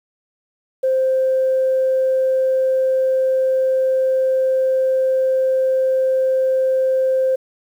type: tone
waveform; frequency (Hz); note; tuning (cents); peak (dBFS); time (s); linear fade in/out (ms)
sine; 523.3; C5; 0; -13; 0.83-7.36; 10
effects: tanh soft clip ceiling -9 dBFS + 8-bit